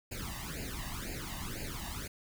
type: noise with flanger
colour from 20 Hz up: pink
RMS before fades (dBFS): -40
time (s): 0.11-2.08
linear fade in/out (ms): 10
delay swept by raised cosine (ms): 0.42 to 1.09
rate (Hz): 2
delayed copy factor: +0.9
effects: none